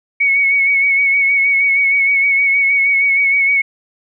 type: tone with vibrato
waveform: sine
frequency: 2222 Hz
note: C#7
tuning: 4 cents sharp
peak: -10 dBFS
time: 0.2-3.62 s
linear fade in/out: 10 ms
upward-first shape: sine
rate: 6.4 Hz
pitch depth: 33 cents each way
effects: none